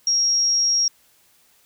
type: tone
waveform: sine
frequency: 5600 Hz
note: F8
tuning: 4 cents sharp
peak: -16 dBFS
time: 0.07-0.88 s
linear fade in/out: 2 ms
effects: white hiss -58 dBFS RMS until 1.65 s